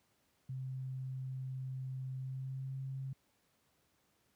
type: tone with pitch glide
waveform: sine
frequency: 130.81 to 133.71 Hz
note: C3 to C3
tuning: 0 to +38 cents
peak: -38 dBFS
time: 0.49-3.13 s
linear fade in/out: 5 ms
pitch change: +38 cents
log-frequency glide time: 2.17-2.76 s
effects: pink hiss -75 dBFS RMS until 4.35 s + high-pass 80 Hz 12 dB/octave